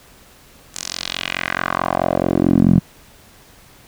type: tone with band-pass filter sweep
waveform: 10% pulse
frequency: 44.65 Hz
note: F1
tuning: 39 cents sharp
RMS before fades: -18 dBFS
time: 0.74-2.8 s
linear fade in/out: 10 ms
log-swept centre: 7300 to 170 Hz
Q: 2.3
effects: pink hiss -47 dBFS RMS until 3.87 s